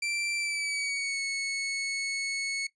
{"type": "tone with pitch glide", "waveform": "sawtooth", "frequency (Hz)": [2348, 2203], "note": ["D7", "C#7"], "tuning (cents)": [-1, -11], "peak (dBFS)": -26, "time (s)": [0.02, 2.67], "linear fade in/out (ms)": 5, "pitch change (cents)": -110, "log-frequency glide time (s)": [0.36, 1.21], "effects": ["noise-tail reverb RT60 0.1 s tail -18 dB re dry", "resampled to 22050 Hz"]}